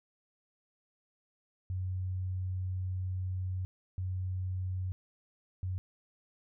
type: tone bursts at uneven times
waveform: sine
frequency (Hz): 92.6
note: F#2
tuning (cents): +2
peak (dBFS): -32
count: 3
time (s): 1.7-3.65 / 3.98-4.92 / 5.63-5.78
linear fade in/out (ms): 0
effects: none